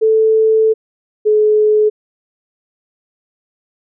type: tone pair in turn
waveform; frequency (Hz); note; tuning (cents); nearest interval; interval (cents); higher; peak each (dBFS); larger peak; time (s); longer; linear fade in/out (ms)
sine; 440 / 426.2; A4 / G#4; 0 / +45; minor second; 55; first; -8; neither; 0.01-0.74 / 1.25-1.9; first; 20
effects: none